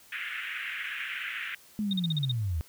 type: band-pass noise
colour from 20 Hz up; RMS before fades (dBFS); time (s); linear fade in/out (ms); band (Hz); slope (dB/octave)
pink; -36; 0.12-1.55; 5; 1500 to 2900; 48
type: linear sweep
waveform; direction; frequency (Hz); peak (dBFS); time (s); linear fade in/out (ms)
sine; down; 216.4 to 73.42; -27; 1.79-2.61; 0
type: tone bursts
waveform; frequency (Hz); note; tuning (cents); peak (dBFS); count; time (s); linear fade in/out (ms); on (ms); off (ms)
sine; 3700; A#7; -14; -28; 7; 1.91-2.315; 2; 21; 43
effects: white hiss -56 dBFS RMS until 2.68 s